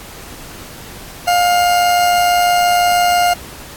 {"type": "tone with amplitude modulation", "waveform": "40% pulse", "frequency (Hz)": 707, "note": "F5", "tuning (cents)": 21, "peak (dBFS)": -8, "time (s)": [1.27, 3.34], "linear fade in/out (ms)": 10, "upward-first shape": "sine", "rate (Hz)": 106, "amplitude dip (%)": 35, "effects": ["pink hiss -34 dBFS RMS until 3.76 s", "AAC 64 kbps"]}